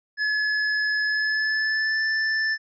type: tone with pitch glide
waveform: square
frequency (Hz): 1707 to 1761.1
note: G#6 to A6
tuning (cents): +47 to +1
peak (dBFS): -22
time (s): 0.17-2.58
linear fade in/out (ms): 50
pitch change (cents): +54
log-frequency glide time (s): 1.06-2.03
effects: resampled to 16000 Hz